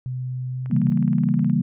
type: tone with pitch glide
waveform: sine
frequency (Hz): 127.3 to 128.63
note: C3 to C3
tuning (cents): -47 to -29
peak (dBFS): -25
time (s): 0.06-0.9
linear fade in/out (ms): 0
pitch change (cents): +18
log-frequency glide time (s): 0.51-0.63
type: click train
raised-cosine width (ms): 0.5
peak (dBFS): -29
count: 17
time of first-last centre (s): 0.66-1.498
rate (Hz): 19.1
type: chord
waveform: sine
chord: C# diminished seventh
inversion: none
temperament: equal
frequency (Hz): 138.59 / 164.81 / 196 / 233.1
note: C#3 / E3 / G3 / Bb3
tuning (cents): 0 / 0 / 0 / 0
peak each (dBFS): -23 / -22 / -22 / -22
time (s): 0.7-1.62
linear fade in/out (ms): 10
effects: none